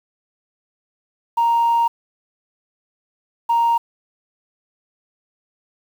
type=tone pair in turn; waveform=sine; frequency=932.3 / 932.3 Hz; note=A#5 / A#5; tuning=0 / 0 cents; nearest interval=unison; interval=0 cents; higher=neither; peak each=-12 dBFS; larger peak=neither; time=1.37-1.88 / 3.49-3.78 s; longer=first; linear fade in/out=10 ms; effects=tanh soft clip ceiling -11 dBFS + 7-bit